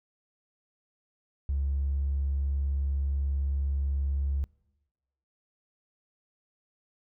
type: tone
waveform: triangle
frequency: 69.3 Hz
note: C#2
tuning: in tune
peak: -22 dBFS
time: 1.49-4.44 s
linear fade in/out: 0 ms
effects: noise-tail reverb RT60 1.0 s tail -26 dB re dry + tanh soft clip ceiling -23 dBFS